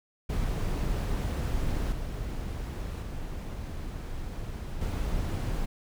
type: noise with level steps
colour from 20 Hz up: brown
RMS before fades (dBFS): -29 / -34 / -36 / -30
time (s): 0.29-5.66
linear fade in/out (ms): 10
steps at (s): 1.92 / 3.02 / 4.81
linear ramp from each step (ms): 5
effects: none